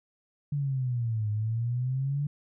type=exponential two-way sweep; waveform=sine; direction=down then up; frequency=146.83 to 104.5 to 146.83 Hz; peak=-26 dBFS; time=0.52-2.27 s; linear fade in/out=5 ms; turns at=1.3 s; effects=none